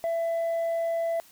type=tone; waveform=sine; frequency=667 Hz; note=E5; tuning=20 cents sharp; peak=-22 dBFS; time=0.04-1.2 s; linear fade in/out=0 ms; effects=tanh soft clip ceiling -24 dBFS + white hiss -55 dBFS RMS until 1.31 s